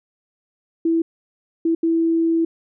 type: tone bursts at uneven times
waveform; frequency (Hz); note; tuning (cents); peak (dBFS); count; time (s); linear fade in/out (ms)
sine; 329.6; E4; 0; -15; 3; 0.85-1.02 / 1.65-1.75 / 1.83-2.45; 5
effects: none